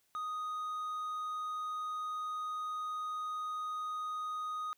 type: tone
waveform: triangle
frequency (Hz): 1244.5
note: D#6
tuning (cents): 0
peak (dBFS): -34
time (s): 0.15-4.73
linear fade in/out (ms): 0
effects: white hiss -74 dBFS RMS until 4.77 s